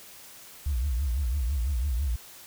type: tone with vibrato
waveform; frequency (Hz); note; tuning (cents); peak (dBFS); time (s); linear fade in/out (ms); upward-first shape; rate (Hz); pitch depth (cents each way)
sine; 65; C2; -11; -23; 0.66-2.16; 5; triangle; 6; 280
effects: tanh soft clip ceiling -21 dBFS + white hiss -48 dBFS RMS until 2.46 s